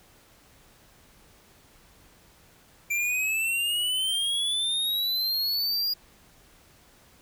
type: exponential sweep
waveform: square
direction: up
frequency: 2349 to 4869 Hz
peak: -25 dBFS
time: 2.9-5.94 s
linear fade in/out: 10 ms
effects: pink hiss -57 dBFS RMS until 7.21 s